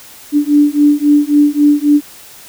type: beating tone pair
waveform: sine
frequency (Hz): 291.1 / 294.8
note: D4 / D4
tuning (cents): -15 / +7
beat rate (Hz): 3.7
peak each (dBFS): -10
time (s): 0.32-2.01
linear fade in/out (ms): 50
effects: white hiss -37 dBFS RMS until 2.48 s